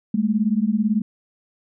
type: beating tone pair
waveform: sine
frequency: 204.7 / 222.7 Hz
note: G#3 / A3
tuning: -25 / +21 cents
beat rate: 18 Hz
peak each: -20 dBFS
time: 0.14-1.02 s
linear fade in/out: 5 ms
effects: none